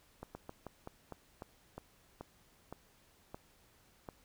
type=slowing click train; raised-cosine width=1 ms; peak=-30 dBFS; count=12; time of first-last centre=0.23-4.088 s; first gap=120 ms; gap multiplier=1.2; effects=pink hiss -67 dBFS RMS until 4.24 s